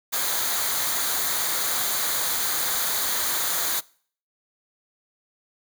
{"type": "noise with comb filter", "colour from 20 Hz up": "white", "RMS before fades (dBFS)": -25, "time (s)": [0.12, 3.81], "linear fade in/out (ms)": 20, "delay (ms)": 0.37, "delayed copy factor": -0.6, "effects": ["noise-tail reverb RT60 0.5 s tail -23 dB re dry"]}